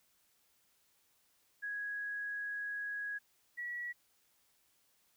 sine tone pair in turn, 1661.2 / 1931.1 Hz, G#6 / B6, 0 / -39 cents, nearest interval minor third, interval 261 cents, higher second, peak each -37 / -38 dBFS, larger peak first, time 1.62-3.19 / 3.57-3.93 s, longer first, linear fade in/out 20 ms, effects white hiss -73 dBFS RMS until 5.16 s

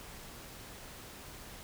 silence, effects pink hiss -49 dBFS RMS until 1.63 s

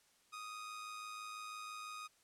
sawtooth tone with amplitude modulation, 1244.5 Hz, D#6, in tune, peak -40 dBFS, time 0.32-2.08 s, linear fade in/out 20 ms, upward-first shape sine, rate 106 Hz, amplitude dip 40%, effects white hiss -71 dBFS RMS until 2.23 s + low-pass 10000 Hz 12 dB/octave

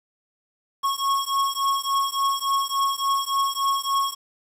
square beating tone pair, 1096 / 1099.5 Hz, C#6 / C#6, -20 / -14 cents, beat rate 3.5 Hz, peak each -25 dBFS, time 0.83-4.15 s, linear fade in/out 20 ms, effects resampled to 32000 Hz + 8-bit

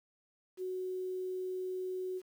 sine tone with quantisation, 370 Hz, F#4, in tune, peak -35 dBFS, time 0.57-2.22 s, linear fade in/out 50 ms, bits 10, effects none

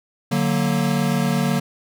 square chord, D augmented, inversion none, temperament equal, 146.83 / 185 / 233.1 Hz, D3 / F#3 / A#3, 0 / 0 / 0 cents, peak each -23 dBFS, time 0.31-1.6 s, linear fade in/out 10 ms, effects none

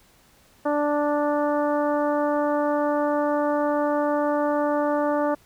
harmonic tone, 293.7 Hz, D4, in tune, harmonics 1 / 2 / 3 / 4 / 5 / 6, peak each -25 / -23 / -28 / -31 / -36 / -42 dBFS, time 0.65-5.35 s, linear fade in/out 10 ms, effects pink hiss -57 dBFS RMS until 5.45 s

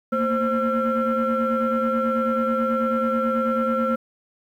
sine tone cluster, 228.5 / 237.7 / 526 / 1354 Hz, A#3 / A#3 / C5 / E6, -34 / +34 / +9 / +46 cents, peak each -23 / -29 / -22 / -23 dBFS, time 0.12-3.96 s, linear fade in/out 10 ms, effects tanh soft clip ceiling -14 dBFS + 9-bit

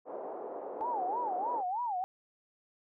pink band-pass noise, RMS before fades -41 dBFS, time 0.05-1.64 s, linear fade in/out 50 ms, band 400 to 770 Hz, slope 24 dB/octave
sine tone with vibrato, 840 Hz, G#5, 19 cents sharp, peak -31 dBFS, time 0.81-2.04 s, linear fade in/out 0 ms, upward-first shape sine, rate 3.2 Hz, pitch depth 270 cents each way
effects none

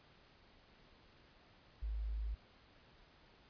sine tone, 53.4 Hz, G#1, 49 cents sharp, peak -37 dBFS, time 1.82-2.35 s, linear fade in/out 10 ms, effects pink hiss -65 dBFS RMS until 3.49 s + resampled to 11025 Hz

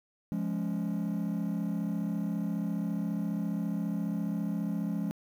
triangle chord, Db major, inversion first, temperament just, 173.24 / 207.9 / 277.2 Hz, F3 / Ab3 / Db4, -14 / +2 / 0 cents, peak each -31 / -30 / -35 dBFS, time 0.32-5.11 s, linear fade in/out 0 ms, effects tanh soft clip ceiling -21 dBFS + 10-bit

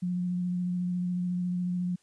sine tone with vibrato, 178.8 Hz, F3, 41 cents sharp, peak -27 dBFS, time 0.02-1.96 s, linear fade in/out 10 ms, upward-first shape square, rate 14 Hz, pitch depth 12 cents each way, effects white hiss -67 dBFS RMS until 2.02 s + resampled to 22050 Hz

